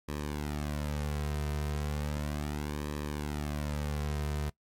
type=tone with flanger; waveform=sawtooth; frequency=74 Hz; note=D2; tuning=14 cents sharp; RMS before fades=-34 dBFS; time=0.08-4.5 s; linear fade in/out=10 ms; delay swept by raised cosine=1.4 to 3.6 ms; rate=0.35 Hz; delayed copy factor=-0.7; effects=noise-tail reverb RT60 0.1 s tail -21 dB re dry + MP3 64 kbps